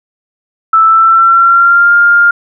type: tone with pitch glide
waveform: sine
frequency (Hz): 1318.5 to 1405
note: E6 to F6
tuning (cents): 0 to +10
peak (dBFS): -3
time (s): 0.73-2.31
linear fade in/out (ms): 5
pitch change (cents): +110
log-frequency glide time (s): 0.85-1.93
effects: none